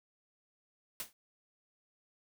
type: noise with exponential decay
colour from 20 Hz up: white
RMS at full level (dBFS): -36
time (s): 1-1.13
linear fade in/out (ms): 1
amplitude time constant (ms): 28
effects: none